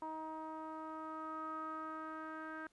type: tone with low-pass filter sweep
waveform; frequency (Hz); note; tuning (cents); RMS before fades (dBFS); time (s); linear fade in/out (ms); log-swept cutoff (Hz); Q
sawtooth; 315.3; D#4; +23; -45; 0.02-2.67; 2; 1000 to 1500; 8.9
effects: pink hiss -75 dBFS RMS until 2.72 s + resampled to 24000 Hz